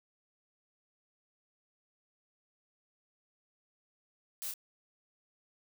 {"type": "noise with echo", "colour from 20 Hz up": "blue", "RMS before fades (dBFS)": -40, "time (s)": [4.42, 4.51], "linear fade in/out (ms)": 0, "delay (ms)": 28, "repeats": 1, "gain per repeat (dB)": -3, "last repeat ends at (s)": 4.538, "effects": []}